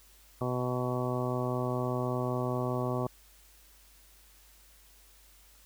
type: harmonic tone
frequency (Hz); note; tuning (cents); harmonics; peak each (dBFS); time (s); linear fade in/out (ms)
125.1; B2; +23; 1 / 2 / 3 / 4 / 5 / 6 / 7 / 8 / 9; -33 / -36 / -36 / -39 / -37 / -43 / -43 / -45 / -40; 0.41-3.07; 2
effects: added 50 Hz sine -60 dBFS peak until 5.65 s + white hiss -60 dBFS RMS until 5.65 s